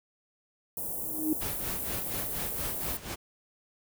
white band-stop noise, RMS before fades -35 dBFS, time 0.77-2.97 s, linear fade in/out 2 ms, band 750 to 10000 Hz, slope 24 dB/octave
sine tone with exponential growth, 311.1 Hz, D#4, in tune, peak -22 dBFS, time 0.94-1.33 s, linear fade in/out 1 ms, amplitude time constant 84 ms
pink noise with tremolo, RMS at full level -36 dBFS, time 1.4-3.16 s, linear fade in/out 20 ms, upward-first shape sine, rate 4.2 Hz, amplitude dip 75%
effects none

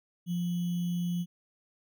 sine tone with sample-and-hold, 174.61 Hz, F3, in tune, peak -28 dBFS, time 0.26-1.26 s, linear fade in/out 50 ms, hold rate 3150 Hz, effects none

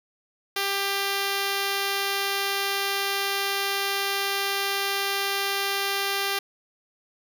5% pulse tone, 396 Hz, G4, 18 cents sharp, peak -13 dBFS, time 0.56-6.39 s, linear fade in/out 5 ms, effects none

